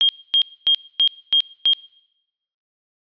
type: tone bursts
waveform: sine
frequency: 3225 Hz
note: G7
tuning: 48 cents sharp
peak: -12 dBFS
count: 6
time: 0.01-1.734 s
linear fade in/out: 0 ms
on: 79 ms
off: 250 ms
effects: noise-tail reverb RT60 0.9 s tail -24 dB re dry + resampled to 11025 Hz